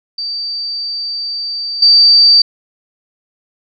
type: tone with level steps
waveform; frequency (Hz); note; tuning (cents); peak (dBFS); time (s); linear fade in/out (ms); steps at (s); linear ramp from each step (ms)
sine; 4638; D8; -22; -18 / -4; 0.18-2.42; 5; 1.82; 5
effects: none